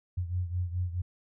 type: beating tone pair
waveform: sine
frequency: 88.4 / 93.1 Hz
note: F2 / F#2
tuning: +22 / +11 cents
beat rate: 4.7 Hz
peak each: -30 / -35 dBFS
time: 0.17-1.02 s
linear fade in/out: 10 ms
effects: none